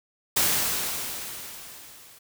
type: noise with level ramp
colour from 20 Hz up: white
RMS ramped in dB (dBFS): -21 to -51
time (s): 0.36-2.19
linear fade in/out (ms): 10
effects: none